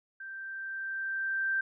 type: tone with level ramp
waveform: sine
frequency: 1568 Hz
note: G6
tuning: in tune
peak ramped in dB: -40 to -26 dBFS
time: 0.2-1.61 s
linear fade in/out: 5 ms
effects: none